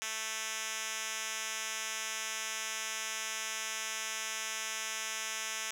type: tone with band-pass filter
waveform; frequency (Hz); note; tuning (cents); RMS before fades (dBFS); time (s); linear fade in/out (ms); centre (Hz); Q
5% pulse; 220; A3; 0; -38; 0.02-5.71; 0; 5700; 0.89
effects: none